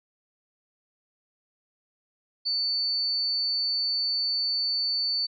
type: tone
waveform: sine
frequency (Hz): 4500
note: C#8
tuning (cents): +25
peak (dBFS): -24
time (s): 2.45-5.27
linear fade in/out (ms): 20
effects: none